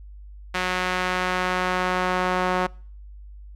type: tone with band-pass filter sweep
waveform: sawtooth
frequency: 182.7 Hz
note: F#3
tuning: 22 cents flat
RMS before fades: -24 dBFS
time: 0.54-2.67 s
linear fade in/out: 10 ms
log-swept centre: 2000 to 1000 Hz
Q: 0.91
effects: noise-tail reverb RT60 0.5 s tail -26 dB re dry + added 50 Hz sine -39 dBFS peak until 3.55 s